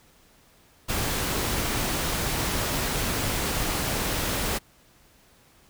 pink noise, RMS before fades -27 dBFS, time 0.88-4.59 s, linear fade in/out 20 ms, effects pink hiss -58 dBFS RMS until 5.69 s

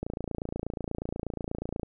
click train, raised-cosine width 2 ms, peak -19 dBFS, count 52, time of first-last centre 0.03-1.832 s, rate 28.3 Hz, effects none

